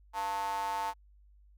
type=tone with high-pass filter; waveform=square; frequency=98.9 Hz; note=G2; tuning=16 cents sharp; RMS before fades=-34 dBFS; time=0.13-0.94 s; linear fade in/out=50 ms; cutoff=870 Hz; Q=7.4; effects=added 50 Hz sine -57 dBFS peak until 1.57 s